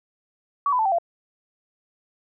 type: tone with pitch steps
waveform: sine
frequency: 1135 / 999.6 / 880.3 / 775.2 / 682.7 Hz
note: C#6 / B5 / A5 / G5 / F5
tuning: +41 / +21 / +1 / -20 / -40 cents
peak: -18 dBFS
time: 0.66-0.985 s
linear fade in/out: 2 ms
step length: 65 ms
effects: none